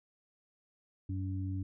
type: harmonic tone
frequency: 94.9 Hz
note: F#2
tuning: 44 cents sharp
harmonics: 1 / 2 / 3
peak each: -34 / -47 / -41 dBFS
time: 1.09-1.63 s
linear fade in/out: 5 ms
effects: none